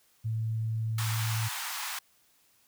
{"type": "tone", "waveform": "sine", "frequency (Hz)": 111.5, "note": "A2", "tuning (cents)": 23, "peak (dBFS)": -28, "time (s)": [0.24, 1.49], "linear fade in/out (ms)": 20}
{"type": "high-pass noise", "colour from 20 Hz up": "pink", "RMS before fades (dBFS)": -36, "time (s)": [0.98, 1.99], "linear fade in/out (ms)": 5, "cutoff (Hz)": 820, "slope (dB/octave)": 48}
{"effects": ["white hiss -66 dBFS RMS until 2.67 s"]}